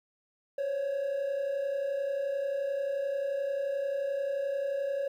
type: tone pair together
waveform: triangle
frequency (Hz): 527.6 / 559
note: C5 / C#5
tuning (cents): +14 / +14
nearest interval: minor second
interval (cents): 100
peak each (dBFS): -34 / -27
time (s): 0.58-5.08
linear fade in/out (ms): 5
effects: tanh soft clip ceiling -23 dBFS + 11-bit